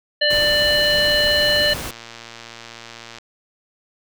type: harmonic tone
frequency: 592 Hz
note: D5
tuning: 14 cents sharp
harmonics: 1 / 3 / 5 / 7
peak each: -20 / -20 / -20 / -20 dBFS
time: 0.21-1.74 s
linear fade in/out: 10 ms
type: noise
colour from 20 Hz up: pink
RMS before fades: -29 dBFS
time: 0.3-1.91 s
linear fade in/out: 5 ms
type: click train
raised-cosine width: 0.2 ms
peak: -19 dBFS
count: 273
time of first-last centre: 0.84-3.185 s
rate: 116 Hz
effects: none